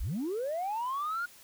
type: linear sweep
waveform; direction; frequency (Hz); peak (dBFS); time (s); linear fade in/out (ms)
sine; up; 30.52 to 1447; -29; 0-1.26; 10
effects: tanh soft clip ceiling -28 dBFS + white hiss -55 dBFS RMS until 1.43 s